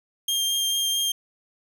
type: tone with vibrato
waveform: sawtooth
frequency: 3200 Hz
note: G7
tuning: 35 cents sharp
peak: -19 dBFS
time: 0.28-1.12 s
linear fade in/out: 5 ms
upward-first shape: triangle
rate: 4.5 Hz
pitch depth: 12 cents each way
effects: none